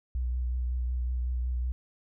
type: tone with vibrato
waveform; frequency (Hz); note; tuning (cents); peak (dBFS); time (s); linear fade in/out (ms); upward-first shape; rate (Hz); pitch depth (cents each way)
sine; 61.74; B1; 0; -27; 0.15-1.72; 0; triangle; 5.4; 31
effects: none